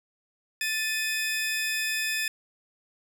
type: tone pair together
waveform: sawtooth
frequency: 1760 / 2513 Hz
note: A6 / D#7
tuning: 0 / +17 cents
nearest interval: tritone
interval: 617 cents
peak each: -26 dBFS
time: 0.61-2.28 s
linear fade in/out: 2 ms
effects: none